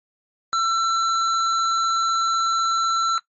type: tone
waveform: square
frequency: 1342 Hz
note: E6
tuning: 31 cents sharp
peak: -19 dBFS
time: 0.53-3.18 s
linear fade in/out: 0 ms
effects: noise-tail reverb RT60 0.1 s tail -18 dB re dry + MP3 32 kbps